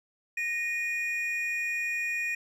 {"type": "tone pair together", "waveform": "triangle", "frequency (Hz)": [1864.7, 2453], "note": ["A#6", "D#7"], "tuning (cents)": [0, -25], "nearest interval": "perfect fourth", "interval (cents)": 475, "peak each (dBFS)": [-32, -28], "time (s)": [0.37, 2.35], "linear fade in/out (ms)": 5, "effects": []}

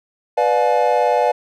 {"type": "chord", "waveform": "triangle", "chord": "B diminished seventh", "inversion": "none", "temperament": "just", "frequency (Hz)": [493.9, 592.7, 711.2, 853.4], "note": ["B4", "D5", "F5", "Ab5"], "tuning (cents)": [0, 16, 31, 47], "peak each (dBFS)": -17, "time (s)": [0.37, 1.32], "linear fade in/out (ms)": 10, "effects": []}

